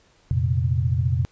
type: chord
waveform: sine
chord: F suspended fourth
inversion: none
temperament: just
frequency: 87.31 / 116.41 / 130.96 Hz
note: F2 / Bb2 / C3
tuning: 0 / -2 / +2 cents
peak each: -23 dBFS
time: 0.31-1.25 s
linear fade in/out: 0 ms
effects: pink hiss -59 dBFS RMS until 1.31 s + resampled to 16000 Hz